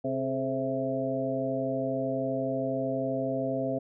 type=harmonic tone with a mistuned harmonic; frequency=132.5 Hz; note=C3; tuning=22 cents sharp; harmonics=1 / 2 / 3 / 4 / 5; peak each=-37 / -32 / -37 / -33 / -32 dBFS; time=0.04-3.79 s; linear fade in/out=10 ms; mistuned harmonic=3; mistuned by=+100 cents; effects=none